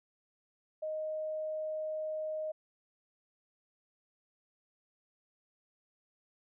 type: tone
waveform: sine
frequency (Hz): 622.3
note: D#5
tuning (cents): 0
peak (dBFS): -34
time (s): 0.82-2.52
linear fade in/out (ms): 10
effects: none